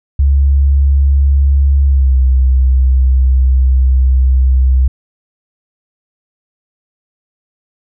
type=tone with pitch glide; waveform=sine; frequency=69.3 to 64.66 Hz; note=C#2 to C2; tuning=0 to -20 cents; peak=-6 dBFS; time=0.19-4.88 s; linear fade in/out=5 ms; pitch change=-120 cents; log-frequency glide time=1.85-2.17 s; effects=none